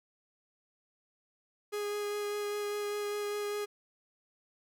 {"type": "tone with vibrato", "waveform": "45% pulse", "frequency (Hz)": 413.4, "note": "G#4", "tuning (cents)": -8, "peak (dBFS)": -33, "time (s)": [1.72, 3.66], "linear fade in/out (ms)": 20, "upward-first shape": "sine", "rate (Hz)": 5, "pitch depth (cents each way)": 10, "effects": ["11-bit"]}